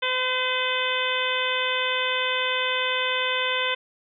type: harmonic tone with a mistuned harmonic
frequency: 510 Hz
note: C5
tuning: 44 cents flat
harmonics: 1 / 2 / 3 / 4 / 5 / 6 / 7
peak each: -30 / -30 / -30 / -30 / -30 / -30 / -30 dBFS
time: 0.02-3.75 s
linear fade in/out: 10 ms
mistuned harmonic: 7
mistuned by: -21 cents
effects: none